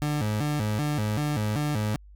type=tone with vibrato; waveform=30% pulse; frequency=125.7 Hz; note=B2; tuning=31 cents sharp; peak=-22 dBFS; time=0.02-1.96 s; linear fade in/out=0 ms; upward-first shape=square; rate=2.6 Hz; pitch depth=290 cents each way; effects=added 50 Hz sine -46 dBFS peak until 2.15 s